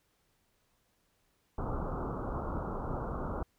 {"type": "low-pass noise", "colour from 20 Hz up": "pink", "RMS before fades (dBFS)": -36, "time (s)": [1.58, 3.43], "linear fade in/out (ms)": 5, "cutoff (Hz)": 1400, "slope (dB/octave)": 96, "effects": ["pink hiss -74 dBFS RMS until 3.58 s"]}